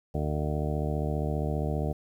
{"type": "harmonic tone", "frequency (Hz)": 75, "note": "D2", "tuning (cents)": 37, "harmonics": [1, 2, 3, 4, 5, 6, 8, 9, 10], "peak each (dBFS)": [-31, -31, -37, -39, -39, -37, -38, -41, -42], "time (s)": [0.14, 1.93], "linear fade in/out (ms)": 10, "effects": ["10-bit"]}